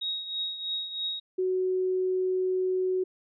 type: tone with tremolo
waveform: sine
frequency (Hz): 3777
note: A#7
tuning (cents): +22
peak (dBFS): -27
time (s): 0.01-1.2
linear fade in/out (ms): 10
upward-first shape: triangle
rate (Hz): 3.1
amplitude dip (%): 70
type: tone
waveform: sine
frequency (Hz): 371.3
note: F#4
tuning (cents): +6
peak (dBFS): -24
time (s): 1.38-3.04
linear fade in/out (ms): 10
effects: none